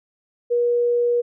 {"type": "tone", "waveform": "sine", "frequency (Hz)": 480, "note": "B4", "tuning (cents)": -49, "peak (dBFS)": -16, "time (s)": [0.5, 1.22], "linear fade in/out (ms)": 20, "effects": []}